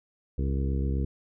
harmonic tone with a mistuned harmonic, 67.9 Hz, C#2, 35 cents flat, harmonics 1 / 2 / 3 / 4 / 5 / 6 / 7, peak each -26 / -32 / -36 / -38 / -40 / -42 / -43 dBFS, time 0.38-1.05 s, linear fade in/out 5 ms, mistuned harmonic 7, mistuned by -19 cents, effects none

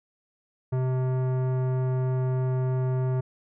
sine tone with tanh clipping, 128.8 Hz, C3, 27 cents flat, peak -25 dBFS, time 0.72-3.21 s, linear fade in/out 10 ms, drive 16 dB, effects none

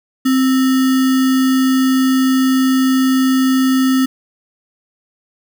sine tone with sample-and-hold, 261.6 Hz, C4, in tune, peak -10 dBFS, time 0.25-4.06 s, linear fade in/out 10 ms, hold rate 1575 Hz, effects none

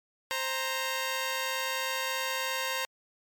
10% pulse tone pair together, 525 / 929.5 Hz, C5 / A#5, +6 / -5 cents, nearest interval minor seventh, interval 989 cents, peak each -24 dBFS, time 0.31-2.85 s, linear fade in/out 0 ms, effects MP3 96 kbps

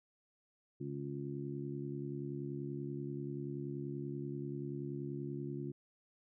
harmonic tone, 70.4 Hz, C#2, 27 cents sharp, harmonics 2 / 3 / 4 / 5, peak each -42 / -48 / -45 / -44 dBFS, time 0.8-5.72 s, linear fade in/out 10 ms, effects none

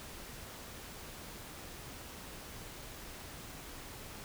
silence, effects pink hiss -48 dBFS RMS until 4.24 s

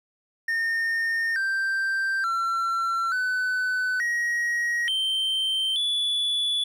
triangle tone with pitch steps, 1828 / 1570 / 1354 / 1505 / 1894 / 3121 / 3439 Hz, A#6 / G6 / E6 / F#6 / A#6 / G7 / A7, -34 / +2 / +46 / +29 / +27 / -8 / -40 cents, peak -21 dBFS, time 0.48-6.64 s, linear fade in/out 5 ms, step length 880 ms, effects none

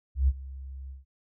sine tone with ADSR envelope, 66.9 Hz, C2, 39 cents sharp, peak -17 dBFS, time 0.15-1.05 s, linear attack 130 ms, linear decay 43 ms, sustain -20 dB, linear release 150 ms, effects none

